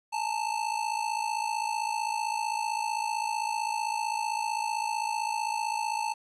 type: ring-modulated tone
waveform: square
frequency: 880 Hz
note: A5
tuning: in tune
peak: -26 dBFS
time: 0.12-6.14 s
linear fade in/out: 20 ms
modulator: 27.8 Hz
effects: resampled to 24000 Hz + 10-bit